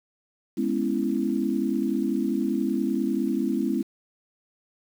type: chord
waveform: sine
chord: C# minor seventh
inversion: second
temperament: equal with one note detuned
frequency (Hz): 207.7 / 246.9 / 277.2 / 331.5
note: G#3 / B3 / C#4 / E4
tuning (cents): 0 / 0 / 0 / +10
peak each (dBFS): -28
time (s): 0.57-3.83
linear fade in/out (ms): 10
effects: 8-bit